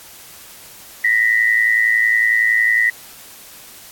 sine tone pair together, 1864.7 / 1975.6 Hz, A#6 / B6, 0 / 0 cents, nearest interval minor second, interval 100 cents, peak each -16 / -14 dBFS, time 1.04-2.9 s, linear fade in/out 5 ms, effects white hiss -40 dBFS RMS until 3.91 s + AAC 64 kbps

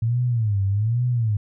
sine tone with vibrato, 110 Hz, A2, in tune, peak -18 dBFS, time 0.02-1.37 s, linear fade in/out 5 ms, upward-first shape sine, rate 1.2 Hz, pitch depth 210 cents each way, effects none

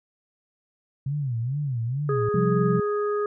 sine tone with vibrato, 130 Hz, C3, 11 cents flat, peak -24 dBFS, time 1.06-2.29 s, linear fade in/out 5 ms, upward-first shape sine, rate 2.3 Hz, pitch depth 230 cents each way
harmonic tone, 414.9 Hz, G#4, 2 cents flat, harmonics 1 / 3 / 4, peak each -23 / -30 / -41 dBFS, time 2.09-3.26 s, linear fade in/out 2 ms
sine chord, C suspended fourth, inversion none, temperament just, 130.81 / 174.42 / 196.22 Hz, C3 / F3 / G3, 0 / -2 / +2 cents, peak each -25 / -23 / -26 dBFS, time 2.34-2.8 s, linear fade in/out 5 ms
effects none

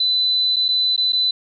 sine tone with dropouts, 4005 Hz, B7, 23 cents sharp, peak -15 dBFS, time 0-1.31 s, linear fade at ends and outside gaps 5 ms, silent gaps 0.561-0.565 / 0.683-0.687 / 0.964-0.977 / 1.123-1.13 s, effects none

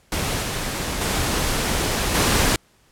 pink noise with level steps, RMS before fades -24 / -26 / -22 / -18 dBFS, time 0.12-2.56 s, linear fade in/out 2 ms, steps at 0.42 / 1.01 / 2.14 s, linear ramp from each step 5 ms, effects pink hiss -58 dBFS RMS until 2.91 s + low-pass 12000 Hz 12 dB/octave

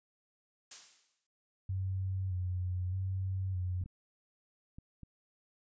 blue noise with exponential decay, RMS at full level -41 dBFS, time 0.71-1.27 s, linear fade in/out 5 ms, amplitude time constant 120 ms
sine tone with vibrato, 92.8 Hz, F#2, 6 cents sharp, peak -32 dBFS, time 1.69-3.84 s, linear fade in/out 5 ms, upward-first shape square, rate 0.81 Hz, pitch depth 37 cents each way
clicks, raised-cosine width 5 ms, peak -36 dBFS, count 4, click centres 3.815 / 3.86 / 4.785 / 5.033 s
effects resampled to 16000 Hz

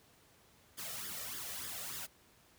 white noise with flanger, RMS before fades -43 dBFS, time 0.77-2.07 s, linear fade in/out 20 ms, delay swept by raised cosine 0.58 to 1.68 ms, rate 3.4 Hz, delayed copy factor +0.7, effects pink hiss -65 dBFS RMS until 2.58 s + high-pass 60 Hz 12 dB/octave

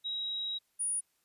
sine tone pair in turn, 3833 / 9659 Hz, A#7 / D9, +47 / +48 cents, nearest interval octave + major third, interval 1601 cents, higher second, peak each -33 / -30 dBFS, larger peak second, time 0.04-0.59 / 0.79-1.01 s, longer first, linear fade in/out 20 ms, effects white hiss -75 dBFS RMS until 1.24 s + resampled to 32000 Hz

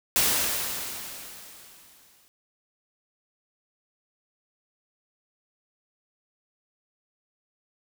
white noise with exponential decay, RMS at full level -21 dBFS, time 0.16-2.28 s, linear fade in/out 0 ms, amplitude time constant 460 ms, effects none

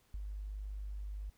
sine tone with ADSR envelope, 50.6 Hz, G#1, 44 cents flat, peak -36 dBFS, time 0.14-1.3 s, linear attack 3 ms, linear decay 22 ms, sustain -3 dB, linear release 6 ms, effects pink hiss -71 dBFS RMS until 1.37 s

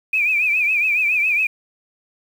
sine tone with vibrato, 2450 Hz, D#7, 27 cents flat, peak -15 dBFS, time 0.13-1.47 s, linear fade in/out 5 ms, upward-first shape triangle, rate 7.2 Hz, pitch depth 120 cents each way, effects 7-bit

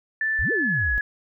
sine tone with pitch glide, 1760 to 1684.4 Hz, A6 to G#6, 0 to +24 cents, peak -21 dBFS, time 0.21-1.01 s, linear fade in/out 2 ms, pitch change -76 cents, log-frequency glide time 0.44-0.86 s
sine exponential two-way sweep, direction up then down, 45.41 to 493.9 to 45.41 Hz, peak -25 dBFS, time 0.39-0.98 s, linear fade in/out 0 ms, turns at 0.52 s
effects none

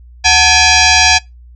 sine tone with frequency modulation, 1554 Hz, G6, 16 cents flat, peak -5 dBFS, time 0.24-1.19 s, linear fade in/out 20 ms, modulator 814 Hz, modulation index 5.6, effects noise-tail reverb RT60 0.2 s tail -25 dB re dry + added 60 Hz sine -35 dBFS peak until 1.55 s

